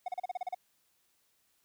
triangle tone bursts, 730 Hz, F#5, 24 cents flat, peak -30 dBFS, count 9, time 0.06-0.547 s, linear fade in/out 5 ms, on 23 ms, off 35 ms, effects white hiss -73 dBFS RMS until 1.64 s

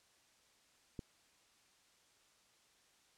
click, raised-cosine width 3 ms, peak -30 dBFS, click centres 0.992 s, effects white hiss -70 dBFS RMS until 3.17 s + low-pass 8000 Hz 12 dB/octave

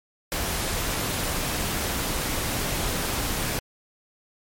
pink noise, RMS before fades -27 dBFS, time 0.32-3.59 s, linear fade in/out 0 ms, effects MP3 64 kbps

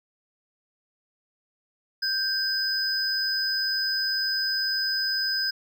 triangle tone pair together, 1568 / 5010 Hz, G6 / D#8, 0 / +11 cents, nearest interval octave + minor sixth, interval 2011 cents, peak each -27 / -24 dBFS, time 2.02-5.51 s, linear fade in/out 10 ms, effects none

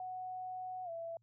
sine tone with pitch glide, 740 to 666.9 Hz, F#5 to E5, 0 to +20 cents, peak -40 dBFS, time 0-1.17 s, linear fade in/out 2 ms, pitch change -180 cents, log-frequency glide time 0.84-0.9 s, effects added 115 Hz sine -70 dBFS peak until 1.22 s

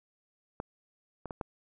clicks, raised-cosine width 1 ms, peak -21 / -25 / -24 / -20 dBFS, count 4, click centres 0.601 / 1.257 / 1.308 / 1.412 s, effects none

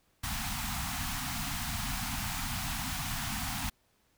pink band-stop noise, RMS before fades -35 dBFS, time 0.23-3.7 s, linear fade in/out 10 ms, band 280 to 690 Hz, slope 96 dB/octave, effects pink hiss -71 dBFS RMS until 4.17 s

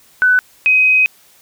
sine tone pair in turn, 1499 / 2521 Hz, F#6 / D#7, +22 / +22 cents, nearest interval major sixth, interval 900 cents, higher second, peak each -8 dBFS, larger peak neither, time 0.22-0.39 / 0.66-1.06 s, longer second, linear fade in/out 0 ms, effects white hiss -49 dBFS RMS until 1.41 s

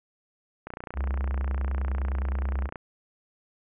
click train, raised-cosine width 0.5 ms, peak -20 dBFS, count 63, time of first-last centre 0.67-2.758 s, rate 29.7 Hz
triangle tone, 66.9 Hz, C2, 39 cents sharp, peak -23 dBFS, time 0.94-2.7 s, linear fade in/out 50 ms
effects low-pass 2000 Hz 12 dB/octave

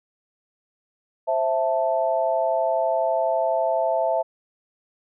sine chord, A minor, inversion first, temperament just, 528 / 660 / 880 Hz, C5 / E5 / A5, +16 / +2 / 0 cents, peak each -26 / -21 / -26 dBFS, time 1.27-4.23 s, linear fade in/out 20 ms, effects none

